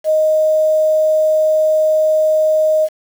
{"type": "tone with quantisation", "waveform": "sine", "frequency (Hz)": 623, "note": "D#5", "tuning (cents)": 2, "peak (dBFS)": -10, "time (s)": [0.04, 2.89], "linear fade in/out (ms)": 50, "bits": 6, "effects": []}